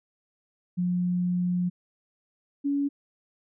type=tone pair in turn; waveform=sine; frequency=178.5 / 282.7 Hz; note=F3 / C#4; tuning=+38 / +34 cents; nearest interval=minor sixth; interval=796 cents; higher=second; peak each=-23 dBFS; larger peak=neither; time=0.77-1.7 / 2.64-2.89 s; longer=first; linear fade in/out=20 ms; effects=none